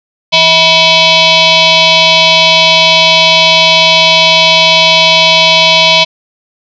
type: tone with frequency modulation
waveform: sine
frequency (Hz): 166.1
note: E3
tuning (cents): +13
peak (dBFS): -3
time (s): 0.32-6.05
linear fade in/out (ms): 20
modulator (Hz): 810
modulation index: 5.2
effects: none